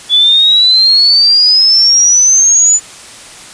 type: exponential sweep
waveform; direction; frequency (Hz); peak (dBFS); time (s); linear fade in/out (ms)
sine; up; 3417 to 7040; -4; 0.09-2.8; 50
effects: white hiss -32 dBFS RMS until 3.53 s + resampled to 22050 Hz